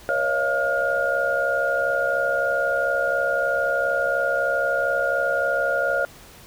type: tone cluster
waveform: sine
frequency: 482.4 / 555 / 618 / 682 / 1422 Hz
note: B4 / C#5 / D#5 / F5 / F6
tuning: -41 / +2 / -12 / -41 / +31 cents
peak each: -31 / -24 / -30 / -27 / -23 dBFS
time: 0.09-6.05 s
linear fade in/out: 0 ms
effects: pink hiss -46 dBFS RMS until 6.46 s